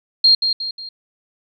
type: tone with echo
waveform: sine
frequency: 4217 Hz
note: C8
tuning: 13 cents sharp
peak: -8 dBFS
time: 0.24-0.35 s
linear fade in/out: 5 ms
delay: 180 ms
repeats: 3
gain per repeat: -7 dB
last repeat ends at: 0.89 s
effects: none